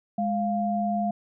sine tone pair together, 207.5 / 698 Hz, G#3 / F5, -1 / -1 cents, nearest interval octave + major sixth, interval 2100 cents, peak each -26 dBFS, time 0.18-1.11 s, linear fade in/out 5 ms, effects none

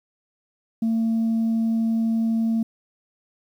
sine tone, 226 Hz, A3, 47 cents sharp, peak -17 dBFS, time 0.82-2.63 s, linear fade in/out 5 ms, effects tanh soft clip ceiling -17 dBFS + 9-bit

